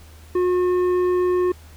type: tone with tanh clipping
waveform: sine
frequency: 360.8 Hz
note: F#4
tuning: 44 cents flat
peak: -18 dBFS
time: 0.35-1.52 s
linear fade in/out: 5 ms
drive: 9 dB
effects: added 78 Hz sine -42 dBFS peak until 1.76 s + pink hiss -50 dBFS RMS until 1.76 s